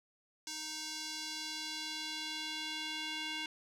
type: tone with band-pass filter sweep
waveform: square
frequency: 311.1 Hz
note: D#4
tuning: in tune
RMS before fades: -41 dBFS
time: 0.47-3.46 s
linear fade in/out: 2 ms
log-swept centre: 5700 to 3000 Hz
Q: 1.8
effects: none